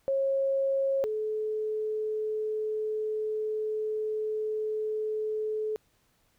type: tone pair in turn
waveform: sine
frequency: 543 / 431 Hz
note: C#5 / A4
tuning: -36 / -36 cents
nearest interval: major third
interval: 400 cents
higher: first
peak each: -24 / -28 dBFS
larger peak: first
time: 0.08-1.04 / 1.04-5.76 s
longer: second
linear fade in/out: 0 ms
effects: pink hiss -69 dBFS RMS until 6.38 s